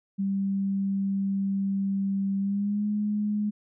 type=tone with pitch glide; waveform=sine; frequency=196 to 208.9 Hz; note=G3 to G#3; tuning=0 to +10 cents; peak=-24 dBFS; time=0.18-3.51 s; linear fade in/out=20 ms; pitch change=+110 cents; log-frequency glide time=2.39-2.86 s; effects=none